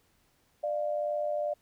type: tone pair together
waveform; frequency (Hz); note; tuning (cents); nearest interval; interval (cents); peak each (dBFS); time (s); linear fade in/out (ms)
sine; 594.7 / 697; D5 / F5; +22 / -4; minor third; 274; -29 / -35; 0.63-1.54; 10
effects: pink hiss -69 dBFS RMS until 1.61 s